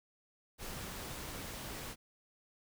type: noise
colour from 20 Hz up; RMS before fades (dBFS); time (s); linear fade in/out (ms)
pink; -44; 0.58-1.96; 50
effects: none